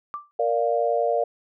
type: tone with exponential decay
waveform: sine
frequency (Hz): 1174.7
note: D6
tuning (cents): 0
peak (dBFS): -25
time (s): 0.14-0.31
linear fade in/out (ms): 0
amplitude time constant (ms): 36
type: chord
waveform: sine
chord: Bb major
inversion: none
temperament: equal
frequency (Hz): 466.2 / 587.3 / 698.5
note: Bb4 / D5 / F5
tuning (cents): 0 / 0 / 0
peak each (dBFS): -24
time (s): 0.39-1.24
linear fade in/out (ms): 5
effects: none